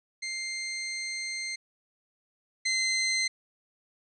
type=tone pair in turn; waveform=20% pulse; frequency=2100 / 2069 Hz; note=C7 / C7; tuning=+6 / -20 cents; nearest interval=unison; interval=26 cents; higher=first; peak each=-27 / -20 dBFS; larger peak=second; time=0.22-1.56 / 2.65-3.28 s; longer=first; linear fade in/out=10 ms; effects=resampled to 22050 Hz